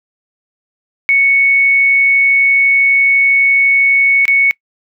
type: tone with dropouts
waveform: sine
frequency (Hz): 2217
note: C#7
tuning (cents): 0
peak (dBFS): -7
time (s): 1.09-4.51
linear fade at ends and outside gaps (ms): 0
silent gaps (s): 4.254-4.28
effects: noise-tail reverb RT60 0.1 s tail -24 dB re dry